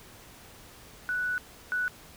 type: tone pair in turn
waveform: sine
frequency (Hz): 1480 / 1480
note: F#6 / F#6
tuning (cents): 0 / 0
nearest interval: unison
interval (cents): 0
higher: neither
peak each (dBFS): -27 / -26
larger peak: second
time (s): 1.09-1.38 / 1.72-1.88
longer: first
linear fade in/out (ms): 0
effects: pink hiss -51 dBFS RMS until 2.16 s